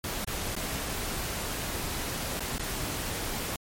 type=noise with dropouts; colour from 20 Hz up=pink; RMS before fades=-33 dBFS; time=0.04-3.56 s; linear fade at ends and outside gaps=1 ms; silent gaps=0.245-0.274 / 0.553-0.564 / 2.395-2.405 / 2.582-2.595 s; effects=MP3 64 kbps